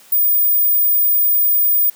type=tone; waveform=sine; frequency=15010 Hz; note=A#9; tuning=11 cents sharp; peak=-11 dBFS; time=0.12-1.9 s; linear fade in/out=5 ms; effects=white hiss -46 dBFS RMS until 1.95 s + high-pass 150 Hz 12 dB/octave